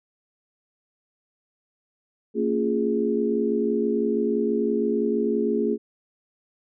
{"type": "chord", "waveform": "sine", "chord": "Bb minor seventh", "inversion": "none", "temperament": "equal with one note detuned", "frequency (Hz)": [228, 277.2, 349.2, 415.3], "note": ["Bb3", "Db4", "F4", "Ab4"], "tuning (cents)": [-38, 0, 0, 0], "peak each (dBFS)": [-25, -29, -28, -24], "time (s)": [2.34, 5.78], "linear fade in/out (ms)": 50, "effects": []}